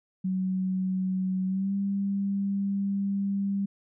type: tone with pitch glide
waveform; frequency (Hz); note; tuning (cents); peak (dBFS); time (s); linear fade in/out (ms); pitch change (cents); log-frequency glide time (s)
sine; 187.1 to 198.11; F#3 to G3; +20 to +19; -25; 0.24-3.66; 10; +99; 1.46-1.74
effects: none